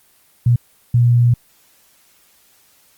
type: tone bursts at uneven times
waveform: sine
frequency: 120.3 Hz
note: B2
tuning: 45 cents flat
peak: -9 dBFS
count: 2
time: 0.46-0.56 / 0.94-1.34 s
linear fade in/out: 5 ms
effects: white hiss -54 dBFS RMS until 2.97 s + Opus 24 kbps